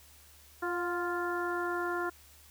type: harmonic tone with a mistuned harmonic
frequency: 349.2 Hz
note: F4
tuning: in tune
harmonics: 1 / 2 / 3 / 4 / 5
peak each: -34 / -39 / -38 / -36 / -43 dBFS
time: 0.62-2.1 s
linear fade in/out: 10 ms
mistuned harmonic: 2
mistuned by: +31 cents
effects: added 73 Hz sine -60 dBFS peak until 2.5 s + white hiss -58 dBFS RMS until 2.5 s